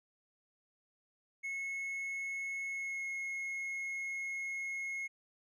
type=tone with pitch glide; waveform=triangle; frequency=2185 to 2166 Hz; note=C#7 to C#7; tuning=-26 to -41 cents; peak=-35 dBFS; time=1.43-5.08 s; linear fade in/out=20 ms; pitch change=-15 cents; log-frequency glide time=2.67-3.06 s; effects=resampled to 24000 Hz